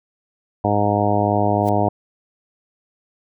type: harmonic tone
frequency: 103.1 Hz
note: G#2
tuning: 12 cents flat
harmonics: 1 / 2 / 3 / 4 / 5 / 6 / 7 / 8 / 9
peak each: -22 / -24 / -24 / -26 / -27 / -23 / -21 / -27 / -26 dBFS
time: 0.64-1.89 s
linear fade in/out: 5 ms
type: noise with exponential growth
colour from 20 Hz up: white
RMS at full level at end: -35 dBFS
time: 1.6-1.69 s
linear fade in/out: 0 ms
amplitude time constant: 18 ms
effects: none